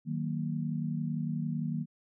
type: chord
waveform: sine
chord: D# minor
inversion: none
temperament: just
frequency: 155.56 / 186.68 / 233.3 Hz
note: D#3 / F#3 / A#3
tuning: 0 / +16 / +2 cents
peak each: -33 / -37 / -35 dBFS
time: 0.05-1.86 s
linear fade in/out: 50 ms
effects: none